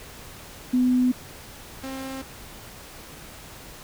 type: tone pair in turn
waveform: sine / sawtooth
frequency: 251.1 / 266 Hz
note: B3 / C4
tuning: +29 / +29 cents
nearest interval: minor second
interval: 100 cents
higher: second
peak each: -17 / -28 dBFS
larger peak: first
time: 0.73-1.12 / 1.83-2.22 s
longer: neither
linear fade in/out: 10 ms
effects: pink hiss -43 dBFS RMS until 3.83 s